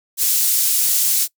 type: high-pass noise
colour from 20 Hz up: pink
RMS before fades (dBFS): -17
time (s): 0.17-1.28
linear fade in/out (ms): 50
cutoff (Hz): 7700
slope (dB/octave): 12
effects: noise-tail reverb RT60 0.1 s tail -22 dB re dry